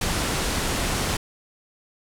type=low-pass noise; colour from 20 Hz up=pink; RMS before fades=-25 dBFS; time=0.01-1.17 s; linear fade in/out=5 ms; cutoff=11000 Hz; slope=24 dB/octave; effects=none